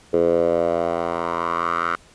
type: tone with band-pass filter sweep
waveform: 10% pulse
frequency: 84.7 Hz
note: E2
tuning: 48 cents sharp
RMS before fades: -21 dBFS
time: 0.13-1.96 s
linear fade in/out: 10 ms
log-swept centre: 450 to 1400 Hz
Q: 4.1
effects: pink hiss -51 dBFS RMS until 2.14 s + resampled to 22050 Hz

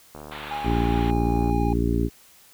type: click train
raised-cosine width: 1 ms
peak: -25 dBFS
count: 102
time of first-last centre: 0.15-1.498 s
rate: 74.9 Hz
type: band-pass noise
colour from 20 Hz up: pink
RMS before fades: -38 dBFS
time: 0.31-1.11 s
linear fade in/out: 10 ms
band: 780 to 3800 Hz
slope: 48 dB/octave
type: tone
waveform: triangle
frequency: 819 Hz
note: G#5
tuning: 24 cents flat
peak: -26 dBFS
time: 0.51-1.73 s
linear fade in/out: 2 ms
type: harmonic tone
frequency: 57.8 Hz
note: A#1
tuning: 14 cents flat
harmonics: 1 / 2 / 3 / 4 / 5 / 6 / 7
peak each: -24 / -27 / -30 / -28 / -27 / -31 / -30 dBFS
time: 0.63-2.1 s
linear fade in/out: 50 ms
effects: white hiss -53 dBFS RMS until 2.53 s

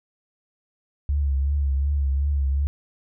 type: tone with vibrato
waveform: sine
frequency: 70 Hz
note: C#2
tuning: 18 cents sharp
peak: -19 dBFS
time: 1.09-2.67 s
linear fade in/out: 0 ms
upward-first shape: triangle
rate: 2.7 Hz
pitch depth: 68 cents each way
effects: none

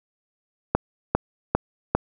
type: click train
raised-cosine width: 1 ms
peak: -3 dBFS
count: 4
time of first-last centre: 0.75-1.95 s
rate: 2.5 Hz
effects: none

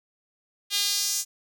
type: tone with high-pass filter sweep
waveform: sawtooth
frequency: 405.4 Hz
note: G#4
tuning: 42 cents flat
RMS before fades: -26 dBFS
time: 0.7-1.25 s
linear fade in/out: 50 ms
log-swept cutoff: 3500 to 6700 Hz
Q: 2.2
effects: none

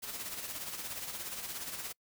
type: noise with tremolo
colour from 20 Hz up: white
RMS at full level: -39 dBFS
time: 0.02-1.93 s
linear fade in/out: 20 ms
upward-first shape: sine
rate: 17 Hz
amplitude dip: 50%
effects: noise-tail reverb RT60 0.1 s tail -26 dB re dry

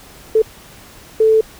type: tone bursts at uneven times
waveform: sine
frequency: 440 Hz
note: A4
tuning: in tune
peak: -8 dBFS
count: 2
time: 0.35-0.42 / 1.2-1.41 s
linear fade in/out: 5 ms
effects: pink hiss -41 dBFS RMS until 1.59 s

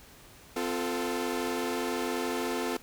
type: chord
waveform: sawtooth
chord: F major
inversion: second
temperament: equal with one note detuned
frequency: 257.1 / 349.2 / 440 Hz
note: C4 / F4 / A4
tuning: -30 / 0 / 0 cents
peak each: -30 dBFS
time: 0.56-2.77 s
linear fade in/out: 5 ms
effects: pink hiss -53 dBFS RMS until 2.82 s

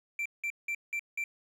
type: tone bursts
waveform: triangle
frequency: 2349 Hz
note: D7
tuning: in tune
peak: -29 dBFS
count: 5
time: 0.19-1.24 s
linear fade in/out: 2 ms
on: 66 ms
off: 180 ms
effects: none

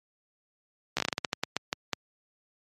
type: slowing click train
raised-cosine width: 0.2 ms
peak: -9 dBFS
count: 14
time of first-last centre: 0.97-1.933 s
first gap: 14 ms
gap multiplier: 1.25
effects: high-pass 100 Hz 12 dB/octave + MP3 64 kbps

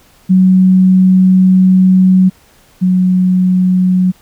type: tone pair in turn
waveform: sine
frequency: 186.3 / 183.74 Hz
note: F#3 / F#3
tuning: +12 / -12 cents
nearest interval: unison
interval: 24 cents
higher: first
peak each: -4 / -7 dBFS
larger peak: first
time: 0.29-2.3 / 2.81-4.12 s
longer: first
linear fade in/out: 20 ms
effects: pink hiss -47 dBFS RMS until 4.21 s

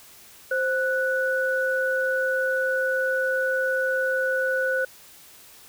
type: tone pair together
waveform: sine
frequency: 523.3 / 1480 Hz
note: C5 / F#6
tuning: 0 / 0 cents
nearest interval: octave + tritone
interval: 1800 cents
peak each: -24 dBFS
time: 0.51-4.85 s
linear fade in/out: 5 ms
effects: white hiss -49 dBFS RMS until 5.68 s

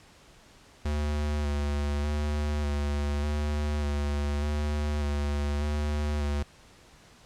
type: tone with vibrato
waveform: square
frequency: 73.42 Hz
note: D2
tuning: in tune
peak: -27 dBFS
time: 0.85-6.43 s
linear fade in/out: 5 ms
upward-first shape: square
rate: 0.84 Hz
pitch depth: 21 cents each way
effects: pink hiss -55 dBFS RMS until 7.25 s + low-pass 8000 Hz 12 dB/octave

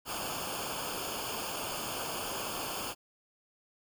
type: noise with comb filter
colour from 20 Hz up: pink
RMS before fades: -37 dBFS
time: 0.05-2.95 s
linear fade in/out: 50 ms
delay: 0.51 ms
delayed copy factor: -0.85
effects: none

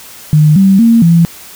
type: tone with pitch steps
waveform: sine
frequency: 152.1 / 193.5 / 230.4 / 168.1 Hz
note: D#3 / G3 / A#3 / E3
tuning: -39 / -22 / -20 / +34 cents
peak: -3 dBFS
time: 0.33-1.25 s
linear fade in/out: 0 ms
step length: 230 ms
effects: white hiss -33 dBFS RMS until 1.55 s

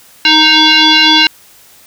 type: tone with frequency modulation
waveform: sine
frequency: 313 Hz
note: D#4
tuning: 10 cents sharp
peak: -4 dBFS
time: 0.25-1.27 s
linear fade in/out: 2 ms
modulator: 622 Hz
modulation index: 6.6
effects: white hiss -42 dBFS RMS until 1.86 s

